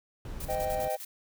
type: noise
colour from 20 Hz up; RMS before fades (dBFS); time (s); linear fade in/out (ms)
brown; -39; 0.25-0.88; 2
type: noise with tremolo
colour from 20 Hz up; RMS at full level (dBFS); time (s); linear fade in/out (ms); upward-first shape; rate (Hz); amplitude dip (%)
blue; -41; 0.4-1.05; 5; square; 10; 70
type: chord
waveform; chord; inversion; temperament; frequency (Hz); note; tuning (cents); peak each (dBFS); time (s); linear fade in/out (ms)
triangle; C minor; none; equal with one note detuned; 514.6 / 622.3 / 784; C5 / Eb5 / G5; -29 / 0 / 0; -33 / -30 / -31; 0.48-0.97; 20
effects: none